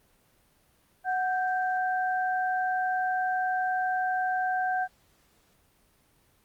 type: tone pair together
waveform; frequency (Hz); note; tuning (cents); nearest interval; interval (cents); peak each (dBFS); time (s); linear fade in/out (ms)
sine; 740 / 1568; F#5 / G6; 0 / 0; octave + minor second; 1300; -26 / -31; 1.04-4.88; 50
effects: pink hiss -65 dBFS RMS until 6.44 s + Opus 32 kbps